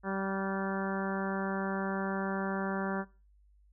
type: harmonic tone with a mistuned harmonic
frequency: 193.5 Hz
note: G3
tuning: 22 cents flat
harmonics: 1 / 2 / 3 / 4 / 5 / 6 / 7 / 8 / 9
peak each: -35 / -38 / -40 / -41 / -42 / -43 / -43 / -44 / -45 dBFS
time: 0.03-3.05 s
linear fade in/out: 50 ms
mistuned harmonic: 7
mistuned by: +50 cents
effects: noise-tail reverb RT60 0.3 s tail -17 dB re dry + added 50 Hz sine -60 dBFS peak until 3.72 s